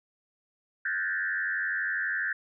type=tone with frequency modulation; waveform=sine; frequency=1658 Hz; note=G#6; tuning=3 cents flat; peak=-27 dBFS; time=0.85-2.33 s; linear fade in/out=5 ms; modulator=92.1 Hz; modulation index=1.9; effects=none